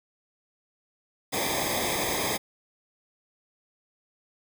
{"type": "noise with comb filter", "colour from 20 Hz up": "pink", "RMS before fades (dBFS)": -28, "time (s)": [1.32, 2.38], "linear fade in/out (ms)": 20, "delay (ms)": 0.7, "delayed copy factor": -1, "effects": []}